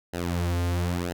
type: tone with flanger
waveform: sawtooth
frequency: 87.31 Hz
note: F2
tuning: in tune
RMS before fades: -27 dBFS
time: 0.13-1.13 s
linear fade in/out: 10 ms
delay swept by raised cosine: 0.86 to 5.36 ms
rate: 1 Hz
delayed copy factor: -0.9
effects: none